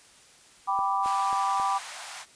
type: chord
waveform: sine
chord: G major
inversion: none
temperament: equal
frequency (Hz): 784 / 987.8 / 1174.7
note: G5 / B5 / D6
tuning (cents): 0 / 0 / 0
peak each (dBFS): -28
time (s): 0.67-1.79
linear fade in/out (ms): 20
type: click train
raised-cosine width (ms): 1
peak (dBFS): -27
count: 4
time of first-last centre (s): 0.79-1.599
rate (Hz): 3.71
type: high-pass noise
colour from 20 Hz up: pink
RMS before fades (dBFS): -40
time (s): 1.02-2.26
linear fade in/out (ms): 50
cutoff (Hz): 670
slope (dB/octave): 48
effects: white hiss -55 dBFS RMS until 2.35 s + resampled to 22050 Hz